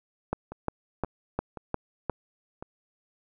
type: two click trains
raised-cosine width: 1 ms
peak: -24 / -13 dBFS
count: 5 / 6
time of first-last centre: 0.52-2.625 / 0.33-2.097 s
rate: 1.9 / 2.83 Hz
effects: none